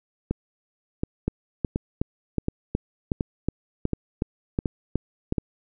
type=two click trains; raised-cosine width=3 ms; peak=-10 / -11 dBFS; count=12 / 8; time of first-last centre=1.28-5.324 / 0.31-5.382 s; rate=2.72 / 1.38 Hz; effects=none